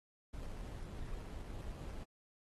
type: noise with sample-and-hold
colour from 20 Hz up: brown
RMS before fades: -45 dBFS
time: 0.33-2.04 s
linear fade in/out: 10 ms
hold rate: 3675 Hz
effects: AAC 32 kbps